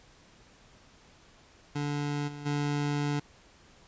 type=tone with level steps; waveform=25% pulse; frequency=145.5 Hz; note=D3; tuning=16 cents flat; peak=-26 / -36 / -24 dBFS; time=1.75-3.2 s; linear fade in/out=10 ms; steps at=2.27 / 2.45 s; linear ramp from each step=20 ms; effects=pink hiss -58 dBFS RMS until 3.87 s + resampled to 16000 Hz